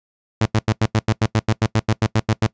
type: tone bursts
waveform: sawtooth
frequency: 110 Hz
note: A2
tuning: in tune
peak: -10 dBFS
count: 16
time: 0.41-2.468 s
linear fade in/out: 5 ms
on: 48 ms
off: 86 ms
effects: noise-tail reverb RT60 0.1 s tail -22 dB re dry + resampled to 16000 Hz